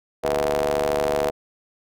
sawtooth ring-modulated tone, 73.42 Hz, D2, in tune, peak -13 dBFS, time 0.23-1.31 s, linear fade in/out 20 ms, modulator 563 Hz, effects none

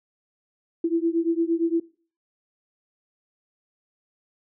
sine beating tone pair, 329.6 / 338.3 Hz, E4 / E4, 0 / +45 cents, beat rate 8.7 Hz, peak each -23 / -24 dBFS, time 0.84-1.8 s, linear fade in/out 5 ms, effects noise-tail reverb RT60 0.4 s tail -20 dB re dry

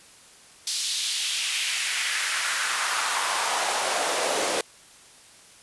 pink noise with high-pass filter sweep, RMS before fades -26 dBFS, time 0.67-4.61 s, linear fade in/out 2 ms, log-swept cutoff 4400 to 440 Hz, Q 1.9, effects white hiss -51 dBFS RMS until 5.62 s + resampled to 24000 Hz

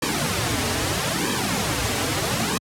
pink noise with flanger, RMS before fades -23 dBFS, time 0.02-2.58 s, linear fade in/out 5 ms, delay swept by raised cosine 1.4 to 5.8 ms, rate 0.78 Hz, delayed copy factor -0.8, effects high-pass 80 Hz 12 dB/octave + low-pass 11000 Hz 12 dB/octave

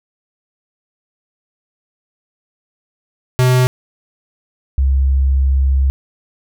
square / sine tone pair in turn, 126.9 / 67.22 Hz, B2 / C2, +47 / +47 cents, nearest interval major seventh, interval 1100 cents, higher first, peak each -10 dBFS, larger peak neither, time 3.39-3.67 / 4.78-5.9 s, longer second, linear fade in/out 0 ms, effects none

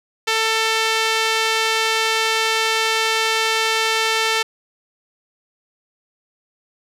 sawtooth tone with band-pass filter, 445 Hz, A4, 20 cents sharp, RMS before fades -19 dBFS, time 0.27-4.43 s, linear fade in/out 10 ms, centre 3200 Hz, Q 0.76, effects none

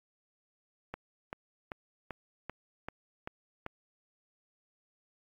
click train, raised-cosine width 0.5 ms, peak -23 dBFS, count 8, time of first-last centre 0.94-3.664 s, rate 2.57 Hz, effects AAC 64 kbps

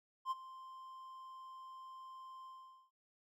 triangle tone with ADSR envelope, 1046.5 Hz, C6, in tune, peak -31 dBFS, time 0.25-2.91 s, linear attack 61 ms, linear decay 26 ms, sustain -17 dB, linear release 450 ms, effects none

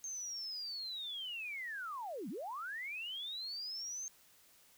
sine linear two-way sweep, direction down then up, 6410 to 170.8 to 6410 Hz, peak -40 dBFS, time 0.04-4.08 s, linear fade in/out 0 ms, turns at 2.29 s, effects white hiss -65 dBFS RMS until 4.77 s

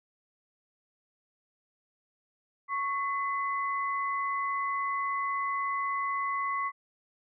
sine tone pair together, 1108.7 / 2025 Hz, C#6 / B6, 0 / +43 cents, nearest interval minor seventh, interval 1043 cents, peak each -29 / -35 dBFS, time 2.68-6.72 s, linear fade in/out 50 ms, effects none

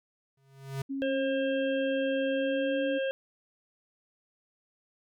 square tone with exponential growth, 135.9 Hz, C#3, 34 cents flat, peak -30 dBFS, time 0.37-0.82 s, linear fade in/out 5 ms, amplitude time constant 97 ms
sine tone with pitch glide, 272.8 to 282.3 Hz, C#4 to C#4, -28 to +32 cents, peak -31 dBFS, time 0.89-2.99 s, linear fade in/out 20 ms, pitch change +60 cents, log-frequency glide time 2.3-2.81 s
harmonic tone, 536 Hz, C5, 42 cents sharp, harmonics 1 / 3 / 5 / 6, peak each -28 / -38 / -42 / -44 dBFS, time 1.02-3.11 s, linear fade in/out 0 ms
effects none

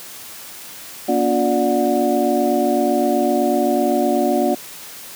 sine tone cluster, 238 / 285.9 / 356.9 / 587 / 729 Hz, A#3 / D4 / F4 / D5 / F#5, +36 / -46 / +38 / -1 / -26 cents, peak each -21 dBFS, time 1.08-4.55 s, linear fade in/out 10 ms, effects white hiss -36 dBFS RMS until 5.15 s + high-pass 100 Hz 12 dB/octave

